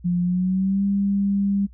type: tone with pitch glide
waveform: sine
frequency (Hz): 176.3 to 199.04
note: F3 to G3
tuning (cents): +17 to +27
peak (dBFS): -18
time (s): 0.04-1.67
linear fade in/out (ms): 20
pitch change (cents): +210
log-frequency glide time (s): 0.22-0.84
effects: noise-tail reverb RT60 0.1 s tail -26 dB re dry + added 60 Hz sine -43 dBFS peak until 1.73 s